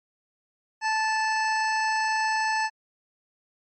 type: tone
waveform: 25% pulse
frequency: 875 Hz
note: A5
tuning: 10 cents flat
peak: -19 dBFS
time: 0.81-2.7 s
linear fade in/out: 50 ms
effects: MP3 32 kbps